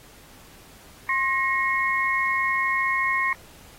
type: tone cluster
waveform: sine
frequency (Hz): 1065 / 1875 / 2175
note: C6 / A#6 / C#7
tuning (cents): +30 / +10 / -33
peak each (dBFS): -25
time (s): 1.09-3.33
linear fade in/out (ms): 2
effects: pink hiss -50 dBFS RMS until 3.78 s + AAC 48 kbps